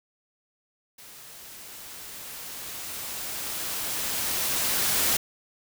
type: noise with level ramp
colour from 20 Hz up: white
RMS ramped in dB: -47 to -23 dBFS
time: 0.98-5.17 s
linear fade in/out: 5 ms
effects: none